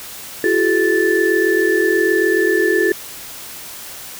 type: tone cluster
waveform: sine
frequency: 340 / 378.8 / 426.5 / 1755 Hz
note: F4 / F#4 / G#4 / A6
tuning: -46 / +41 / +46 / -5 cents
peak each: -18 dBFS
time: 0.44-2.92 s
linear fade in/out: 2 ms
effects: white hiss -33 dBFS RMS until 4.19 s